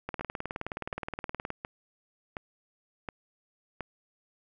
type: two click trains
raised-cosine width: 0.5 ms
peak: -19 / -20 dBFS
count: 28 / 6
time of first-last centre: 0.09-1.504 / 0.21-3.807 s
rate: 19.1 / 1.39 Hz
effects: none